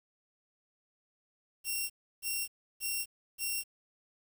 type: tone bursts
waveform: 5% pulse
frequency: 2735 Hz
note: F7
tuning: 37 cents flat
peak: -23 dBFS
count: 4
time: 1.64-3.64 s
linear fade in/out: 50 ms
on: 260 ms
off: 320 ms
effects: 9-bit